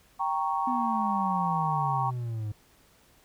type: chord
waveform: sine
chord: G diminished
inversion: none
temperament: equal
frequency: 784 / 932.3 / 1108.7 Hz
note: G5 / Bb5 / Db6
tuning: 0 / 0 / 0 cents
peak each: -30 dBFS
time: 0.19-2.11 s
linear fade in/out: 20 ms
type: exponential sweep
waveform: triangle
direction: down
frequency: 253 to 103.83 Hz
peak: -28 dBFS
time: 0.67-2.52 s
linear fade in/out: 5 ms
effects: pink hiss -61 dBFS RMS until 3.24 s